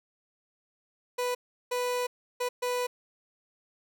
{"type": "tone bursts at uneven times", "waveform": "30% pulse", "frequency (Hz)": 493.9, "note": "B4", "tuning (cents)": 0, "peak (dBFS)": -25, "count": 4, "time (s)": [[1.18, 1.35], [1.71, 2.07], [2.4, 2.49], [2.62, 2.87]], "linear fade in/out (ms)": 10, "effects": []}